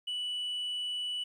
sine tone, 2960 Hz, F#7, in tune, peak -30 dBFS, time 0.07-1.24 s, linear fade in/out 10 ms, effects tanh soft clip ceiling -31 dBFS + 11-bit

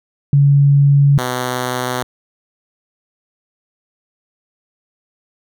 sine / 5% pulse tone pair in turn, 141.4 / 125.84 Hz, C#3 / B2, +35 / +33 cents, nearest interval major second, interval 202 cents, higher first, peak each -7 dBFS, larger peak neither, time 0.33-1.18 / 1.18-2.03 s, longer neither, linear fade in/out 2 ms, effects none

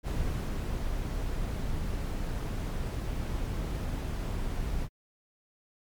brown noise with ADSR envelope, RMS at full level -30 dBFS, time 0.03-4.89 s, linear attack 48 ms, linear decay 520 ms, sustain -2 dB, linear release 62 ms, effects MP3 96 kbps

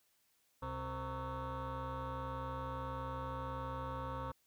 sine tone with frequency modulation, 523.3 Hz, C5, in tune, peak -36 dBFS, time 0.62-4.32 s, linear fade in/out 10 ms, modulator 197 Hz, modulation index 3.8, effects tanh soft clip ceiling -38 dBFS + white hiss -75 dBFS RMS until 4.46 s

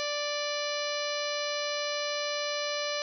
harmonic tone with a mistuned harmonic, 587 Hz, D5, 1 cent flat, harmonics 1 / 2 / 3 / 4 / 5 / 6 / 7 / 8 / 9 / 10, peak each -33 / -39 / -40 / -39 / -40 / -44 / -38 / -41 / -45 / -43 dBFS, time 0-3.02 s, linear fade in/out 0 ms, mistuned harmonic 8, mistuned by +45 cents, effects none

